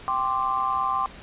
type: chord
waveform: sine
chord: G suspended fourth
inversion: none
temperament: equal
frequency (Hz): 784 / 1046.5 / 1174.7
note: G5 / C6 / D6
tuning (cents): 0 / 0 / 0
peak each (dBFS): -29 / -25 / -26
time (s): 0.08-1.06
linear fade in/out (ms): 0
effects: pink hiss -44 dBFS RMS until 1.22 s + resampled to 8000 Hz